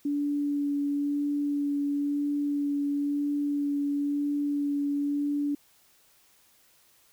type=tone with vibrato; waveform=sine; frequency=287.4 Hz; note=D4; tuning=37 cents flat; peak=-25 dBFS; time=0.05-5.55 s; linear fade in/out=5 ms; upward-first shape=sine; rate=0.99 Hz; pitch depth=11 cents each way; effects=white hiss -62 dBFS RMS until 7.12 s